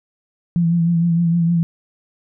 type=tone with vibrato; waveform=sine; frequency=169.2 Hz; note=E3; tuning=45 cents sharp; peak=-13 dBFS; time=0.56-1.63 s; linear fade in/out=0 ms; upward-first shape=triangle; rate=6.5 Hz; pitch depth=45 cents each way; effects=none